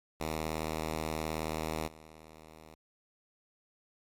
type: tone with level steps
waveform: 5% pulse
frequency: 78.8 Hz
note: D#2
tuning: 23 cents sharp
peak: -22 / -40 dBFS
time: 0.2-2.75 s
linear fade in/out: 5 ms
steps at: 1.87 s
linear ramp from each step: 10 ms
effects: MP3 64 kbps